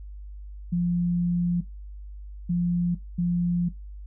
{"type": "tone bursts at uneven times", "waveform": "sine", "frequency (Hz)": 174.61, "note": "F3", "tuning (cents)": 0, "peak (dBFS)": -21, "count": 3, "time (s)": [[0.72, 1.61], [2.49, 2.95], [3.18, 3.69]], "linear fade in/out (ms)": 10, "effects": ["noise-tail reverb RT60 0.2 s tail -19 dB re dry", "added 50 Hz sine -37 dBFS peak until 4.06 s"]}